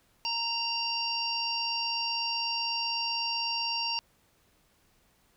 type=harmonic tone; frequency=928 Hz; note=A#5; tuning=8 cents flat; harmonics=1 / 3 / 5 / 6; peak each=-35 / -34 / -33 / -35 dBFS; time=0.25-3.99 s; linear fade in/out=0 ms; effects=pink hiss -67 dBFS RMS until 5.36 s